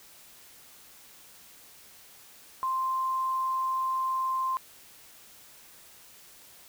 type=tone; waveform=sine; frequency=1046.5 Hz; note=C6; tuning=in tune; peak=-26 dBFS; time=2.63-4.57 s; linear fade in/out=0 ms; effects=white hiss -53 dBFS RMS until 6.68 s